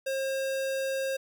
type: tone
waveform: square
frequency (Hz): 536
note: C5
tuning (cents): +42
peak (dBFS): -29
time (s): 0.06-1.17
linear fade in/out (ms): 10
effects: 11-bit